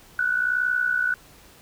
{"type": "tone with amplitude modulation", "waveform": "sine", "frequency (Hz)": 1480, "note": "F#6", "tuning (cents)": 0, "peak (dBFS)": -17, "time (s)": [0.19, 1.14], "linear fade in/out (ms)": 2, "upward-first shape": "sine", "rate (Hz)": 61.3, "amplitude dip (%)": 70, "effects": ["pink hiss -51 dBFS RMS until 1.61 s"]}